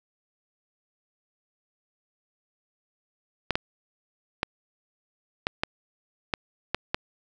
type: clicks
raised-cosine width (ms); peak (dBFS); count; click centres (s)
0.3; -8; 8; 3.507 / 3.555 / 4.431 / 5.469 / 5.635 / 6.338 / 6.746 / 6.945
effects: none